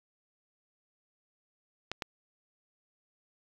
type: clicks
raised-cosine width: 0.2 ms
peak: -16 dBFS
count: 2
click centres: 1.916 / 2.022 s
effects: low-pass 5000 Hz 12 dB/octave + 9-bit